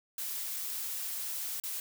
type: noise with dropouts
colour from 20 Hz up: blue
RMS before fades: -37 dBFS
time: 0.18-1.8 s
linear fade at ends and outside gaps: 2 ms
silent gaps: 1.6-1.636 s
effects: none